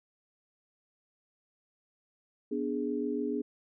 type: chord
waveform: sine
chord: G# diminished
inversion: first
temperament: equal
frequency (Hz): 246.9 / 293.7 / 415.3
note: B3 / D4 / G#4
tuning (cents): 0 / 0 / 0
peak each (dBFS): -34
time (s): 2.51-3.42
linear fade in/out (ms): 10
effects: none